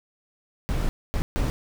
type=noise bursts at uneven times; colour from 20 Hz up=brown; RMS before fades=-24 dBFS; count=3; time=0.69-0.89 / 1.14-1.22 / 1.36-1.5 s; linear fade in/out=0 ms; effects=none